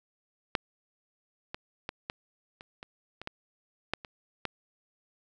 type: clicks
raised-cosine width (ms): 0.3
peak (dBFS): -9 / -20 / -18 / -17 / -29 / -26 / -25 / -19 / -12 / -26 / -15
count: 11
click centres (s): 0.552 / 1.545 / 1.891 / 2.099 / 2.609 / 2.829 / 3.216 / 3.274 / 3.936 / 4.048 / 4.453
effects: none